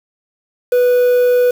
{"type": "tone with quantisation", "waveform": "triangle", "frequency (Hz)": 492.9, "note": "B4", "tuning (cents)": -3, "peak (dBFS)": -7, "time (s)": [0.72, 1.51], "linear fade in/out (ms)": 5, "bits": 5, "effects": []}